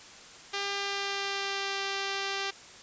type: tone with pitch glide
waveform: 5% pulse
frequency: 399.3 to 393.3 Hz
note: G4 to G4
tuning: +32 to +6 cents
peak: -19 dBFS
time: 0.53-2.51 s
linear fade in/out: 10 ms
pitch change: -26 cents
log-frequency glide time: 0.73-1.78 s
effects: white hiss -49 dBFS RMS until 2.82 s + resampled to 16000 Hz